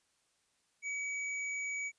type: tone with hard clipping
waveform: sine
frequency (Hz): 2272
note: C#7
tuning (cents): +42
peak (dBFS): -37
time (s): 0.82-1.92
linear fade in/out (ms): 50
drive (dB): 12
effects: white hiss -75 dBFS RMS until 1.98 s + resampled to 22050 Hz